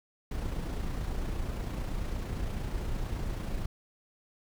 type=noise with amplitude modulation; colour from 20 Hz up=brown; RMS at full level=-32 dBFS; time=0.31-3.66 s; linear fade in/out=5 ms; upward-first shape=sine; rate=28.8 Hz; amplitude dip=35%; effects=none